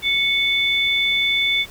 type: tone pair together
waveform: sine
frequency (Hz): 2217 / 3510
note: C#7 / A7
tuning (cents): 0 / -5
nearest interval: minor sixth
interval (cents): 795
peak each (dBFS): -19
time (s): 0.02-1.66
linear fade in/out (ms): 50
effects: pink hiss -42 dBFS RMS until 1.7 s